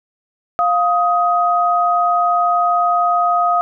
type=tone pair together; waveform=sine; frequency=702 / 1255.2 Hz; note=F5 / D#6; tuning=+9 / +15 cents; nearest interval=minor seventh; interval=1006 cents; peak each=-15 dBFS; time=0.59-3.61 s; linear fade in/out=0 ms; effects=none